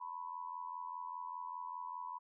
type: tone with amplitude modulation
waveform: sine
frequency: 990 Hz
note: B5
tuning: 4 cents sharp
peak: -38 dBFS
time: 0-2.19 s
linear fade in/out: 20 ms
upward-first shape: sine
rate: 85 Hz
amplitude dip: 80%
effects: none